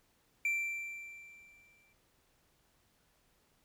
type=tone with exponential decay; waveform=triangle; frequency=2349 Hz; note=D7; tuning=in tune; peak=-27 dBFS; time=0.45-1.93 s; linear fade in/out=2 ms; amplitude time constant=320 ms; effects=pink hiss -72 dBFS RMS until 3.64 s